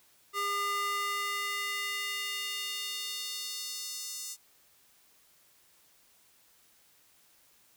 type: tone with high-pass filter sweep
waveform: square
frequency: 404 Hz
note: G#4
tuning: 48 cents flat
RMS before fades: -35 dBFS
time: 0.33-4.37 s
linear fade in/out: 50 ms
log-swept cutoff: 950 to 6500 Hz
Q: 1.7
effects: white hiss -64 dBFS RMS until 7.76 s